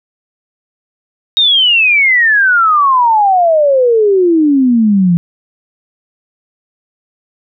sine exponential sweep, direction down, 3767 to 167.1 Hz, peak -6 dBFS, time 1.37-5.17 s, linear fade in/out 0 ms, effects none

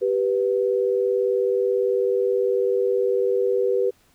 sine tone pair together, 390.9 / 490.8 Hz, G4 / B4, -5 / -11 cents, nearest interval major third, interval 394 cents, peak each -21 dBFS, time 0.01-3.91 s, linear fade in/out 20 ms, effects pink hiss -60 dBFS RMS until 4.14 s

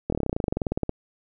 slowing click train, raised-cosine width 2 ms, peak -11 dBFS, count 21, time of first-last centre 0.1-0.894 s, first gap 24 ms, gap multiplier 1.05, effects none

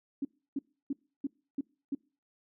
sine tone bursts, 278.2 Hz, C#4, 6 cents sharp, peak -29 dBFS, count 6, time 0.22-1.95 s, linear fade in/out 5 ms, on 30 ms, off 310 ms, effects noise-tail reverb RT60 0.4 s tail -26 dB re dry

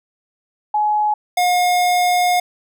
sine / square tone pair in turn, 844 / 716.9 Hz, G#5 / F5, +28 / +45 cents, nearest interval minor third, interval 283 cents, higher first, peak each -14 dBFS, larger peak neither, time 0.74-1.14 / 1.37-2.4 s, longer second, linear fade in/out 5 ms, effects none

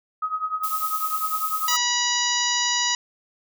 sine tone with tremolo, 1264 Hz, D#6, 27 cents sharp, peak -20 dBFS, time 0.22-1.76 s, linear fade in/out 5 ms, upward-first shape triangle, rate 10 Hz, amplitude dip 90%
violet noise, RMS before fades -30 dBFS, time 0.63-1.77 s, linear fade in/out 10 ms
harmonic tone, 972 Hz, B5, 28 cents flat, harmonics 1 / 2 / 3 / 4 / 5 / 6 / 7, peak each -28 / -28 / -28 / -28 / -28 / -28 / -28 dBFS, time 1.68-2.95 s, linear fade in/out 2 ms
effects none

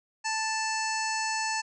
harmonic tone with a mistuned harmonic, 880 Hz, A5, in tune, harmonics 1 / 2 / 3 / 5 / 6 / 7 / 8 / 9, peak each -31 / -34 / -36 / -38 / -39 / -39 / -40 / -41 dBFS, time 0.24-1.62 s, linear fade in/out 20 ms, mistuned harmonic 8, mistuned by -37 cents, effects none

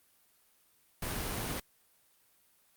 pink noise, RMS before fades -36 dBFS, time 1.02-1.6 s, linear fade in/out 5 ms, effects white hiss -68 dBFS RMS until 2.76 s + Opus 32 kbps

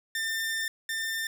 sawtooth tone pair in turn, 1797 / 1797 Hz, A6 / A6, +36 / +36 cents, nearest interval unison, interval 0 cents, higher neither, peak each -25 / -26 dBFS, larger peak first, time 0.15-0.68 / 0.89-1.27 s, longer first, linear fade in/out 2 ms, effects none

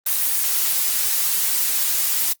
blue noise, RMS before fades -20 dBFS, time 0.06-2.33 s, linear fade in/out 5 ms, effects noise-tail reverb RT60 0.1 s tail -18 dB re dry + Opus 24 kbps

